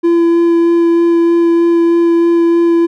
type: tone with vibrato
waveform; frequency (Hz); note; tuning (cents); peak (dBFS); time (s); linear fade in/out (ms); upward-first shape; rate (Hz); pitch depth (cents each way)
triangle; 338.4; E4; +45; -5; 0.03-2.87; 20; sine; 3.2; 9
effects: none